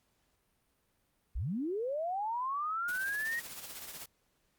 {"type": "linear sweep", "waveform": "sine", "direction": "up", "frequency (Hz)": [36.71, 1900], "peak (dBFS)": -32, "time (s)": [1.35, 3.4], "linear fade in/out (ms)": 10}
{"type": "noise with tremolo", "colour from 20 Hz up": "white", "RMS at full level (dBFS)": -43, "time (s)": [2.88, 4.06], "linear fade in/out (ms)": 5, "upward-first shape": "triangle", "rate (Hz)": 16, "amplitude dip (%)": 60}
{"effects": ["pink hiss -75 dBFS RMS until 4.58 s", "Opus 48 kbps"]}